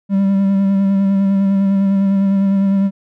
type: tone with vibrato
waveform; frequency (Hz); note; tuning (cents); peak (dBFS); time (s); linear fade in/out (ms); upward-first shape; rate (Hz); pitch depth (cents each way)
triangle; 196; G3; 0; -9; 0.09-2.91; 50; sine; 9.9; 22
effects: none